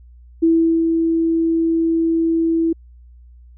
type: tone with ADSR envelope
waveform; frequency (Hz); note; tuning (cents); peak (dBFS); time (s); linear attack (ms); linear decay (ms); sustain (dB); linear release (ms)
sine; 328.9; E4; -4; -10; 0.42-2.73; 14; 400; -4; 7
effects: added 60 Hz sine -41 dBFS peak until 3.57 s